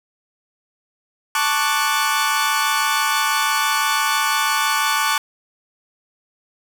sawtooth chord, D major seventh, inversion second, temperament equal, 880 / 1108.7 / 1174.7 / 1480 Hz, A5 / C#6 / D6 / F#6, 0 / 0 / 0 / 0 cents, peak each -19 dBFS, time 1.35-5.18 s, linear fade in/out 2 ms, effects none

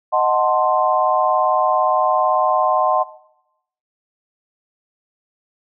sine chord, D# diminished seventh, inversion none, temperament equal, 622.3 / 740 / 880 / 1046.5 Hz, D#5 / F#5 / A5 / C6, 0 / 0 / 0 / 0 cents, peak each -19 / -18 / -22 / -18 dBFS, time 0.12-3.04 s, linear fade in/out 20 ms, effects noise-tail reverb RT60 0.8 s tail -17 dB re dry

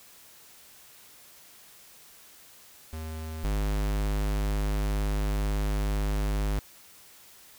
square tone pair in turn, 79.3 / 51.04 Hz, D#2 / G#1, +33 / -29 cents, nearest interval minor sixth, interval 762 cents, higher first, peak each -35 / -26 dBFS, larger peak second, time 2.93-3.44 / 3.44-6.59 s, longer second, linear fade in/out 0 ms, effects white hiss -53 dBFS RMS until 7.58 s

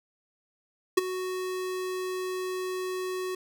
square tone with ADSR envelope, 370 Hz, F#4, in tune, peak -16 dBFS, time 0.97-3.35 s, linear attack 9 ms, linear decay 18 ms, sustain -15 dB, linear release 4 ms, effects none

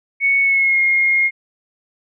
sine tone with pitch glide, 2217 to 2141 Hz, C#7 to C7, 0 to +39 cents, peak -12 dBFS, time 0.2-1.31 s, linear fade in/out 50 ms, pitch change -61 cents, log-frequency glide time 0.41-0.8 s, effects none

